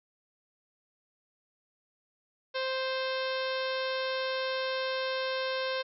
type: harmonic tone with a mistuned harmonic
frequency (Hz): 523.3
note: C5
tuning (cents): 0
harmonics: 1 / 2 / 3 / 4 / 5 / 6 / 7 / 8 / 9 / 10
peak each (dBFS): -32 / -38 / -38 / -44 / -42 / -44 / -42 / -43 / -48 / -47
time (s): 2.54-5.83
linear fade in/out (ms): 20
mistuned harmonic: 10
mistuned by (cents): +36
effects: none